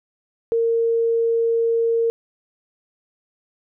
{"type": "tone", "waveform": "sine", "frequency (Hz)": 460, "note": "A#4", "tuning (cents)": -23, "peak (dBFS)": -16, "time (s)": [0.52, 2.1], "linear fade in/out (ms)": 0, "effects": []}